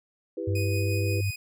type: chord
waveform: sine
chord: E minor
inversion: none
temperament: just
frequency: 329.6 / 395.6 / 494.4 Hz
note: E4 / G4 / B4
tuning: 0 / +16 / +2 cents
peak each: -34 / -34 / -34 dBFS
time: 0.37-1.21 s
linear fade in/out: 5 ms
type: tone with pitch glide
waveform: sine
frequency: 98 to 99.08 Hz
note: G2 to G2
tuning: 0 to +19 cents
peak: -24 dBFS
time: 0.47-1.31 s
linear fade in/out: 10 ms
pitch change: +19 cents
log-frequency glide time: 0.75-0.98 s
type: tone with tremolo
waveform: sawtooth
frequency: 2489 Hz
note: D#7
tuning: in tune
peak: -30 dBFS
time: 0.55-1.36 s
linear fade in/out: 5 ms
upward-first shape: sine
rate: 5.7 Hz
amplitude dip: 35%
effects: none